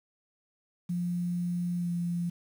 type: tone with pitch glide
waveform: sine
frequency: 175.6 to 173.08 Hz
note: F3 to F3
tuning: +10 to -15 cents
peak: -28 dBFS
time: 0.89-2.3 s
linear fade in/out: 10 ms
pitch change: -25 cents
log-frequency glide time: 1.77-1.91 s
effects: 9-bit